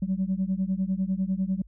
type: beating tone pair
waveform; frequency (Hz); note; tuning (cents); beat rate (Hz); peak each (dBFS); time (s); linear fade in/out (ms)
sine; 185 / 195; F#3 / G3; 0 / -9; 10; -26 / -26; 0.02-1.62; 5
effects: tanh soft clip ceiling -19 dBFS + added 50 Hz sine -48 dBFS peak until 1.67 s